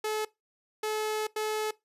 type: tone bursts at uneven times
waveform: sawtooth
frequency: 430.3 Hz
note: A4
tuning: 39 cents flat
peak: -25 dBFS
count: 3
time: 0.04-0.25 / 0.83-1.27 / 1.36-1.71 s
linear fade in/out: 5 ms
effects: noise-tail reverb RT60 0.2 s tail -21 dB re dry + resampled to 32000 Hz